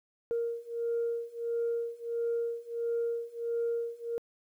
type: beating tone pair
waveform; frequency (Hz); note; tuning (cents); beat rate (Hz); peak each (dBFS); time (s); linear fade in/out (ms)
sine; 466.2 / 467.7; A#4 / A#4; 0 / +6; 1.5; -33 / -32; 0.31-4.18; 0
effects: tanh soft clip ceiling -24 dBFS + 11-bit